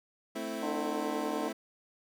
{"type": "chord", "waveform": "25% pulse", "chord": "A minor", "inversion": "none", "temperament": "equal", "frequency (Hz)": [220, 261.6, 329.6], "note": ["A3", "C4", "E4"], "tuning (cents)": [0, 0, 0], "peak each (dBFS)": -36, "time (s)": [0.35, 1.53], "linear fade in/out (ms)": 10}
{"type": "harmonic tone", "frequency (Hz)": 150.2, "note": "D3", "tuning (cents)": 39, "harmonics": [2, 3, 4, 5, 6, 7], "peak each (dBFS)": [-37, -39, -40, -41, -42, -42], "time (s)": [0.62, 1.49], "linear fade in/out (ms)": 10}
{"effects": []}